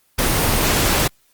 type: noise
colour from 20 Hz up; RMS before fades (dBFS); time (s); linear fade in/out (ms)
pink; -17; 0.18-1.08; 10
effects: white hiss -60 dBFS RMS until 1.33 s + Opus 24 kbps